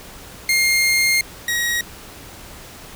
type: tone pair in turn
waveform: sawtooth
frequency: 2124 / 1897 Hz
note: C7 / A#6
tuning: +25 / +30 cents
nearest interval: major second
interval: 195 cents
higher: first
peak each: -11 / -15 dBFS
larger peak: first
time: 0.49-1.21 / 1.48-1.81 s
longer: first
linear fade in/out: 2 ms
effects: pink hiss -39 dBFS RMS until 2.95 s